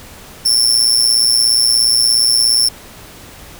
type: tone with amplitude modulation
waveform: sawtooth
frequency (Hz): 5390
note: E8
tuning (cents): +38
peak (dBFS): -4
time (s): 0.45-2.69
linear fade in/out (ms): 10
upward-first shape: sine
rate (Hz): 117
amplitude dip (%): 75
effects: pink hiss -37 dBFS RMS until 3.59 s